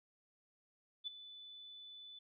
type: tone with ADSR envelope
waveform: sine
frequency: 3491 Hz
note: A7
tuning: 14 cents flat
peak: -37 dBFS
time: 1.04-2.19 s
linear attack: 32 ms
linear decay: 13 ms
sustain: -14 dB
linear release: 6 ms
effects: none